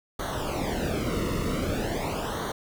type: noise with flanger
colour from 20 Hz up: brown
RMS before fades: -29 dBFS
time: 0.19-2.52 s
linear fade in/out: 5 ms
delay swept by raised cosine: 0.39 to 1.26 ms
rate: 0.44 Hz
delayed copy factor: -0.85
effects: none